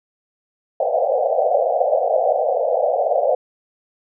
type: band-pass noise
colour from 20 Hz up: pink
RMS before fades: -18 dBFS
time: 0.8-3.35 s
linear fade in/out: 5 ms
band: 490 to 760 Hz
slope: 96 dB/octave
effects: none